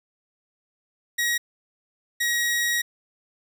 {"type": "tone bursts at uneven times", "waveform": "sawtooth", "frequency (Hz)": 1899, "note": "A#6", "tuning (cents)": 32, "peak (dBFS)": -18, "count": 2, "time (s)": [[1.18, 1.38], [2.2, 2.82]], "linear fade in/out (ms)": 10, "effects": []}